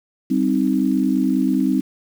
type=chord; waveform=sine; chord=C minor; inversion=second; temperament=equal; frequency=196 / 261.6 / 311.1 Hz; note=G3 / C4 / Eb4; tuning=0 / 0 / 0 cents; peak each=-21 / -18 / -21 dBFS; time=0.3-1.81 s; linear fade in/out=10 ms; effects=7-bit